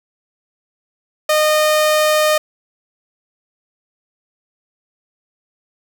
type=tone; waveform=sawtooth; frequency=613 Hz; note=D#5; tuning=26 cents flat; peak=-8 dBFS; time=1.29-2.38 s; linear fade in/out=5 ms; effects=none